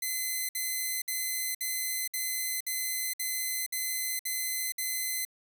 5% pulse tone bursts, 2041 Hz, C7, 44 cents flat, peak -20 dBFS, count 10, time 0.02-5.251 s, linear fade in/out 5 ms, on 470 ms, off 59 ms, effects none

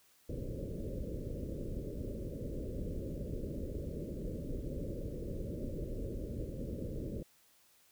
pink low-pass noise, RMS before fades -40 dBFS, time 0.29-7.23 s, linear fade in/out 5 ms, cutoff 580 Hz, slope 96 dB/octave, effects white hiss -67 dBFS RMS until 7.91 s

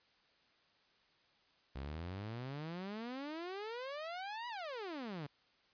sawtooth exponential two-way sweep, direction up then down, 64.1 to 987.8 to 136.1 Hz, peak -38 dBFS, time 1.75-5.27 s, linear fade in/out 10 ms, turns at 4.48 s, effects white hiss -71 dBFS RMS until 5.73 s + resampled to 11025 Hz

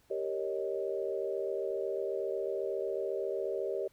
sine chord, Eb dominant seventh, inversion first, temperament equal, 392 / 466.2 / 554.4 / 622.3 Hz, G4 / Bb4 / Db5 / Eb5, 0 / 0 / 0 / 0 cents, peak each -35 / -38 / -38 / -39 dBFS, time 0.1-3.88 s, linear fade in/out 10 ms, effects pink hiss -68 dBFS RMS until 3.92 s

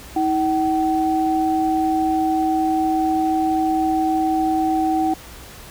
sine tone pair together, 319.5 / 760 Hz, D#4 / F#5, +46 / +46 cents, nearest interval octave + minor third, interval 1500 cents, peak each -19 dBFS, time 0.16-5.14 s, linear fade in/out 5 ms, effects added 60 Hz sine -44 dBFS peak until 5.7 s + pink hiss -40 dBFS RMS until 5.7 s

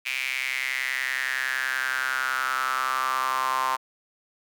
sawtooth tone with high-pass filter sweep, 130.7 Hz, C3, 1 cent flat, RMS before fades -27 dBFS, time 0.05-3.77 s, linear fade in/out 20 ms, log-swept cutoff 2400 to 1000 Hz, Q 6.6, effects none

